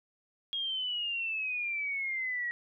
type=exponential sweep; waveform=sine; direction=down; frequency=3280 to 1900 Hz; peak=-31 dBFS; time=0.53-2.51 s; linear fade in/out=0 ms; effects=none